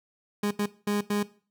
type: tone bursts at uneven times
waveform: 30% pulse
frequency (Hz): 206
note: G#3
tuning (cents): -14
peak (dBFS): -22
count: 4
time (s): 0.43-0.51 / 0.59-0.66 / 0.87-1.01 / 1.1-1.23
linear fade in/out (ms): 5
effects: noise-tail reverb RT60 0.4 s tail -18 dB re dry